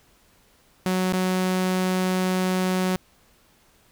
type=tone with dropouts; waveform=sawtooth; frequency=185 Hz; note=F#3; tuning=in tune; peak=-17 dBFS; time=0.86-2.96 s; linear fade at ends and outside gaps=0 ms; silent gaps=1.125-1.134 s; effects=pink hiss -59 dBFS RMS until 3.91 s